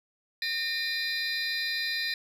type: tone cluster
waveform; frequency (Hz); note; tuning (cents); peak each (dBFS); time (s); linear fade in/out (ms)
triangle; 1831 / 2404 / 3645 / 4056 / 4869; A#6 / D7 / A#7 / B7 / D#8; -32 / +40 / -40 / +45 / -38; -31 / -35 / -38 / -32 / -35; 0.42-2.14; 2
effects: none